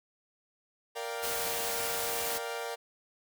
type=chord; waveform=sawtooth; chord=G minor seventh; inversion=first; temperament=equal; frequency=466.2 / 587.3 / 698.5 / 784 Hz; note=Bb4 / D5 / F5 / G5; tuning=0 / 0 / 0 / 0 cents; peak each=-34 / -38 / -38 / -39 dBFS; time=0.95-2.76 s; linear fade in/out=20 ms
type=noise; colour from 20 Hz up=white; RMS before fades=-35 dBFS; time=1.22-2.39 s; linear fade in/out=20 ms
effects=none